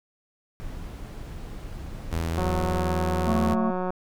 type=noise; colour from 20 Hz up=brown; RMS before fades=-36 dBFS; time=0.6-2.79 s; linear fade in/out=0 ms
type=tone with pitch glide; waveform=sawtooth; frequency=82.41 to 82.89 Hz; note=E2 to E2; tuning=0 to +10 cents; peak=-22 dBFS; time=2.11-3.55 s; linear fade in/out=20 ms; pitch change=+10 cents; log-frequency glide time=3.26-3.32 s
type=click train; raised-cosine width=1 ms; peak=-16 dBFS; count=280; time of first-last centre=2.38-3.905 s; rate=183 Hz
type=harmonic tone; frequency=222.4 Hz; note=A3; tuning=19 cents sharp; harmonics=1 / 3 / 5; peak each=-23 / -34 / -34 dBFS; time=3.27-3.71 s; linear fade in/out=10 ms
effects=none